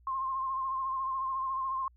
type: tone with vibrato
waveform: sine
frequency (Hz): 1060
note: C6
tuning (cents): +22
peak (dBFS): -30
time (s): 0.07-1.88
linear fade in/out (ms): 2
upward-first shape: sine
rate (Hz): 14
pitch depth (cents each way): 36
effects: added 60 Hz sine -58 dBFS peak until 1.96 s